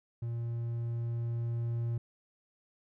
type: tone with level ramp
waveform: triangle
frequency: 117.2 Hz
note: A#2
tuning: 10 cents sharp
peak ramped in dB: -31 to -28 dBFS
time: 0.22-1.98 s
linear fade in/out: 5 ms
effects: none